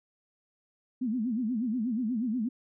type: tone with vibrato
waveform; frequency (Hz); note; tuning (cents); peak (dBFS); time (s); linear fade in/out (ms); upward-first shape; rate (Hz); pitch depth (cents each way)
sine; 234; A#3; +7; -27; 1.01-2.49; 10; sine; 8.3; 190
effects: none

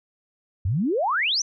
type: exponential sweep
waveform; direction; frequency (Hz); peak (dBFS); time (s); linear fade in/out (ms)
sine; up; 81.7 to 6272; -20; 0.65-1.42; 5
effects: none

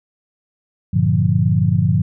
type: chord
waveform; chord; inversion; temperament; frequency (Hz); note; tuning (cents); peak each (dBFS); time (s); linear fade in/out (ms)
sine; G minor seventh; none; equal; 98 / 116.54 / 146.83 / 174.61; G2 / Bb2 / D3 / F3; 0 / 0 / 0 / 0; -18; 0.93-2.02; 10
effects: none

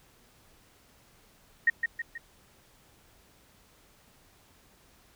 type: tone with echo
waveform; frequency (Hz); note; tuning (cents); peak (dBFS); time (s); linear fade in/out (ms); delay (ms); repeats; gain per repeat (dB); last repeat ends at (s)
sine; 1864.7; A#6; 0; -18; 1.67-1.7; 5; 160; 3; -6; 2.18
effects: pink hiss -61 dBFS RMS until 5.15 s

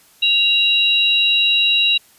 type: tone pair together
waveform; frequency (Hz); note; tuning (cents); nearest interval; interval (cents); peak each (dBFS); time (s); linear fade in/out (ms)
sine; 2780 / 3875; F7 / B7; -9 / -34; tritone; 575; -15; 0.22-1.98; 10
effects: white hiss -51 dBFS RMS until 2.18 s + resampled to 32000 Hz

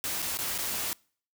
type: noise with dropouts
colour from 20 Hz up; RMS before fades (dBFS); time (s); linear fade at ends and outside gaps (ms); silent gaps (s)
white; -32; 0.04-0.93; 0; 0.22-0.225 / 0.372-0.388 / 0.579-0.586
effects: noise-tail reverb RT60 0.5 s tail -26 dB re dry

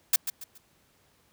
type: noise with echo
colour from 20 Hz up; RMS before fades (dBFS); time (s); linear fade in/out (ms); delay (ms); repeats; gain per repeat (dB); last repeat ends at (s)
blue; -20; 0.13-0.16; 5; 140; 3; -10; 0.58
effects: pink hiss -65 dBFS RMS until 1.32 s + high-pass 60 Hz 12 dB/octave

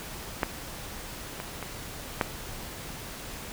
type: clicks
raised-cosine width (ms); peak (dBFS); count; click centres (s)
0.5; -9 / -19 / -19 / -8; 4; 0.432 / 1.401 / 1.627 / 2.212
effects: pink hiss -40 dBFS RMS until 3.52 s

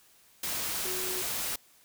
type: tone in noise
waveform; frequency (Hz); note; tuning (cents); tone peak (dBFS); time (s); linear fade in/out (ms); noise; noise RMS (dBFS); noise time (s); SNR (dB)
sine; 370; F#4; 0; -38; 0.85-1.22; 5; white; -33; 0.43-1.56; -8
effects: white hiss -61 dBFS RMS until 1.84 s

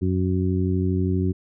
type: harmonic tone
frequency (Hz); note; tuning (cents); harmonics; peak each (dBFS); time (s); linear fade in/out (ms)
92.5; F#2; 0; 1 / 2 / 3 / 4; -22 / -25 / -27 / -28; 0.01-1.33; 20
effects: none

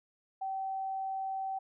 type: tone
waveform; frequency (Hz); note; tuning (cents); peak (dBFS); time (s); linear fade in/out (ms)
sine; 770; G5; -31; -33; 0.41-1.59; 10
effects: none

